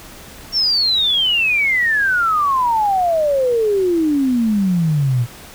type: exponential sweep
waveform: sine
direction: down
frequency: 5560 to 115.6 Hz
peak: -13 dBFS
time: 0.52-5.27 s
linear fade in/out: 50 ms
effects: pink hiss -38 dBFS RMS until 5.54 s